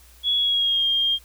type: tone with pitch glide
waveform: sine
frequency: 3365 to 3215 Hz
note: G#7 to G7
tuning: +22 to +43 cents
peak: -18 dBFS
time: 0.23-1.19 s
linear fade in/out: 50 ms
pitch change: -79 cents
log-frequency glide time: 0.36-0.86 s
effects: added 60 Hz sine -50 dBFS peak until 1.24 s + white hiss -53 dBFS RMS until 1.24 s